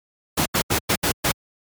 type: noise bursts at uneven times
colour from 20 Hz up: pink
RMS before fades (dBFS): -19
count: 6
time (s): 0.37-0.46 / 0.54-0.62 / 0.7-0.79 / 0.89-0.96 / 1.03-1.12 / 1.24-1.32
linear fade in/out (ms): 10
effects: high-pass 80 Hz 12 dB/octave + MP3 96 kbps